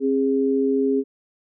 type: tone pair together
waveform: sine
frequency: 267.9 / 410.8 Hz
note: C4 / G#4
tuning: +41 / -19 cents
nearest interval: perfect fifth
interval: 740 cents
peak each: -20 dBFS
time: 0-1.04 s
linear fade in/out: 50 ms
effects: none